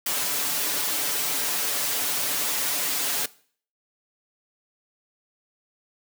white noise with comb filter, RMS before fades -26 dBFS, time 0.06-3.26 s, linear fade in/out 5 ms, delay 6.9 ms, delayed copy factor +0.9, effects noise-tail reverb RT60 0.5 s tail -20 dB re dry + high-pass 200 Hz 12 dB/octave

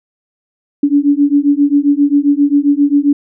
sine beating tone pair, 282.9 / 290.4 Hz, C#4 / D4, +35 / -19 cents, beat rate 7.5 Hz, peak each -11 dBFS, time 0.83-3.13 s, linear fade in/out 5 ms, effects none

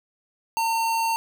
square tone, 909 Hz, A#5, 44 cents flat, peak -22 dBFS, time 0.57-1.16 s, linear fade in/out 0 ms, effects none

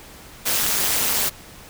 white noise with amplitude modulation, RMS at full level -17 dBFS, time 0.45-1.3 s, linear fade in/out 20 ms, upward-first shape sine, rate 211 Hz, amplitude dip 90%, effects pink hiss -43 dBFS RMS until 1.69 s

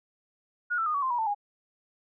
sine tone with pitch steps, 1443 / 1330.9 / 1227.5 / 1132.2 / 1044.2 / 963.1 / 888.3 / 819.3 Hz, F#6 / E6 / D#6 / C#6 / C6 / B5 / A5 / G#5, -44 / +16 / -24 / +36 / -4 / -44 / +16 / -24 cents, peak -25 dBFS, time 0.7-1.348 s, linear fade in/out 20 ms, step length 81 ms, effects none

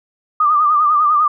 sine tone with vibrato, 1207 Hz, D6, 47 cents sharp, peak -10 dBFS, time 0.4-1.28 s, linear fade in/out 5 ms, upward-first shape triangle, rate 10 Hz, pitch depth 82 cents each way, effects none

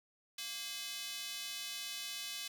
square tone with high-pass filter, 231.7 Hz, A#3, 10 cents flat, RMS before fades -43 dBFS, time 0.38-2.48 s, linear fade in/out 5 ms, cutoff 3300 Hz, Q 1.4, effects none

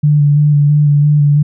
sine tone with vibrato, 146.83 Hz, D3, in tune, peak -6 dBFS, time 0.03-1.43 s, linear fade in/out 10 ms, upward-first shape square, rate 3 Hz, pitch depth 19 cents each way, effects none

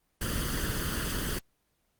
pink noise with comb filter, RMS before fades -31 dBFS, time 0.21-1.39 s, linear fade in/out 5 ms, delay 0.64 ms, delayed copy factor +0.75, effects pink hiss -74 dBFS RMS until 1.99 s + Opus 24 kbps

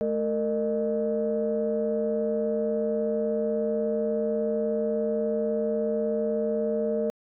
sine tone cluster, 216.9 / 458.2 / 611 Hz, A3 / A#4 / D#5, -25 / -30 / -32 cents, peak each -29 / -26 / -28 dBFS, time 0.01-7.1 s, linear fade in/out 0 ms, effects tanh soft clip ceiling -16 dBFS

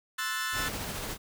sawtooth chord, F# half-diminished seventh, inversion second, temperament equal, 1046.5 / 1318.5 / 1480 / 1760 Hz, C6 / E6 / F#6 / A6, 0 / 0 / 0 / 0 cents, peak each -36 / -33 / -33 / -30 dBFS, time 0.18-0.69 s, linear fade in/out 10 ms
pink noise with tremolo, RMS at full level -35 dBFS, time 0.52-1.18 s, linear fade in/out 50 ms, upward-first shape sine, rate 14 Hz, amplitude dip 25%
effects none

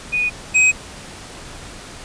sine / square tone pair in turn, 2472 / 2525 Hz, D#7 / D#7, -12 / +25 cents, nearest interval unison, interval 37 cents, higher second, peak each -16 / -11 dBFS, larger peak second, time 0.12-0.3 / 0.54-0.72 s, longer neither, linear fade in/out 20 ms, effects pink hiss -36 dBFS RMS until 2.04 s + resampled to 22050 Hz

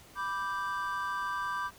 triangle chord, G major, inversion first, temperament equal, 987.8 / 1174.7 / 1568 Hz, B5 / D6 / G6, 0 / 0 / 0 cents, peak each -35 / -33 / -35 dBFS, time 0.15-1.71 s, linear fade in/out 50 ms, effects pink hiss -55 dBFS RMS until 1.78 s

